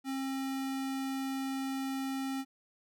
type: tone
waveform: square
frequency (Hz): 268.1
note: C4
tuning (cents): +42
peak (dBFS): -34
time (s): 0.04-2.45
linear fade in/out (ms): 50
effects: none